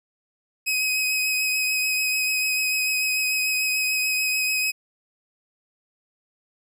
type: tone with vibrato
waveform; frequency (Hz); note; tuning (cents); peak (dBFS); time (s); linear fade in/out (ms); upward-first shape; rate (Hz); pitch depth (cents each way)
sawtooth; 2530; D#7; +28; -18; 0.66-4.72; 20; triangle; 6.8; 20
effects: none